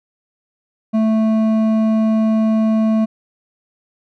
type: tone with hard clipping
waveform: sine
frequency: 220 Hz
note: A3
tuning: in tune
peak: -14 dBFS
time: 0.93-3.06 s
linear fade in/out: 20 ms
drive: 8 dB
effects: none